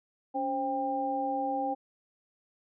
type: tone cluster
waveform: sine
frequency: 280.5 / 528 / 796 Hz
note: C#4 / C5 / G5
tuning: +21 / +16 / +26 cents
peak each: -35 / -35 / -30 dBFS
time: 0.34-1.75 s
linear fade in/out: 20 ms
effects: none